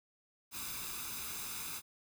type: noise with comb filter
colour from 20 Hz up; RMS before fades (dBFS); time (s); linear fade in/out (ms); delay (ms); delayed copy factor
white; -42; 0.51-1.82; 50; 0.8; +0.65
effects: none